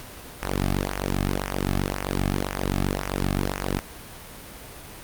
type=tone with flanger; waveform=sawtooth; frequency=47.63 Hz; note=G1; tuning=49 cents flat; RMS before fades=-26 dBFS; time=0.42-3.79 s; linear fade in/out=0 ms; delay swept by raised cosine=0.23 to 2.13 ms; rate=1.9 Hz; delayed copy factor=-0.75; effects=pink hiss -41 dBFS RMS until 5.03 s + Opus 48 kbps